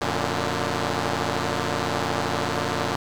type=chord; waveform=5% pulse; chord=Gb augmented; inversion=none; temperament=equal with one note detuned; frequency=90.75 / 116.54 / 146.83 Hz; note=Gb2 / Bb2 / D3; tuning=-33 / 0 / 0 cents; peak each=-16 dBFS; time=0.01-2.96 s; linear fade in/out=5 ms; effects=low-pass 7000 Hz 12 dB/octave + 7-bit